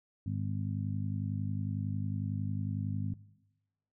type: harmonic tone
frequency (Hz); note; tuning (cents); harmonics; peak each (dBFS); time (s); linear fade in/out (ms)
51; G#1; -31; 2 / 3 / 4 / 5; -34 / -38 / -40 / -42; 0.26-3.14; 5
effects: noise-tail reverb RT60 1.0 s tail -20 dB re dry